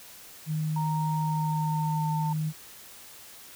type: tone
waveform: sine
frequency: 155.56 Hz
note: D#3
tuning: in tune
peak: -26 dBFS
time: 0.46-2.53 s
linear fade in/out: 50 ms
type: tone with pitch glide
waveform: sine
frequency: 930 to 898.3 Hz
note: A#5 to A5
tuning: -4 to +36 cents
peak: -30 dBFS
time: 0.76-2.33 s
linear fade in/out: 5 ms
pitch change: -60 cents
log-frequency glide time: 1.17-2.12 s
effects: white hiss -48 dBFS RMS until 3.55 s